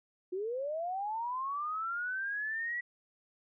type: linear sweep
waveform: sine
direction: up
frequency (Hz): 353.2 to 1953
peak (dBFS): -33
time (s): 0.32-2.81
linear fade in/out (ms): 10
effects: none